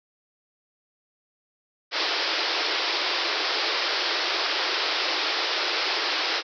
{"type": "band-pass noise", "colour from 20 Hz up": "white", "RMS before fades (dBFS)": -26, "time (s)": [1.91, 6.43], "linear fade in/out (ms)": 50, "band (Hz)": [310, 5300], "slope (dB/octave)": 96, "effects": []}